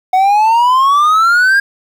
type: exponential sweep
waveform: triangle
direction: up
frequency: 737 to 1632 Hz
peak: -5 dBFS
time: 0.13-1.6 s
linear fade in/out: 5 ms
effects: 7-bit